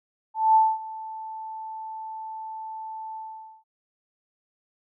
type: tone with ADSR envelope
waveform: sine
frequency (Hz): 880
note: A5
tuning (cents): 0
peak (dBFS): -13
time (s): 0.34-3.64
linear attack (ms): 210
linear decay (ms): 230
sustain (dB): -20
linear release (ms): 480
effects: none